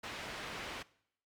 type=low-pass noise; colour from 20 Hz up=white; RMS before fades=-44 dBFS; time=0.03-0.83 s; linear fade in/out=10 ms; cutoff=2700 Hz; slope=12 dB/octave; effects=noise-tail reverb RT60 0.7 s tail -21 dB re dry + Opus 48 kbps